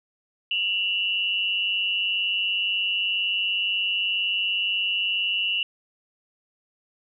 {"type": "tone pair together", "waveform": "sine", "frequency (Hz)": [2721, 2918], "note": ["F7", "F#7"], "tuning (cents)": [-46, -25], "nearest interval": "minor second", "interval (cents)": 121, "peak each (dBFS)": [-26, -24], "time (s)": [0.51, 5.63], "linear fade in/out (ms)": 2, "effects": []}